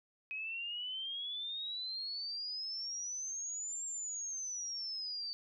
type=exponential two-way sweep; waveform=sine; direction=up then down; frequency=2524 to 7459 to 4572 Hz; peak=-38 dBFS; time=0.31-5.33 s; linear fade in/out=0 ms; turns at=3.85 s; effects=none